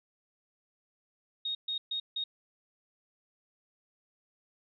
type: tone bursts at uneven times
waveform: sine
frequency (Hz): 3729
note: A#7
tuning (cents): 0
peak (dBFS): -31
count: 4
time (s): 1.45-1.55 / 1.68-1.78 / 1.91-2 / 2.16-2.24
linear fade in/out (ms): 5
effects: none